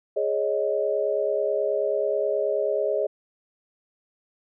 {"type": "chord", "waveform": "sine", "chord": "Ab suspended fourth", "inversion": "none", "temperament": "just", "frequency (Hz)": [415.3, 553.7, 623], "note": ["Ab4", "Db5", "Eb5"], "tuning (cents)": [0, -2, 2], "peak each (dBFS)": -26, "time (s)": [0.16, 3.07], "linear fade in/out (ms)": 10, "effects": []}